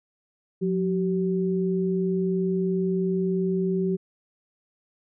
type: tone pair together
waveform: sine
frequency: 180.3 / 382 Hz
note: F#3 / G4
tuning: -45 / -45 cents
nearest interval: octave + minor second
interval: 1300 cents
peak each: -24 / -25 dBFS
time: 0.61-3.97 s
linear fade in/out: 20 ms
effects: none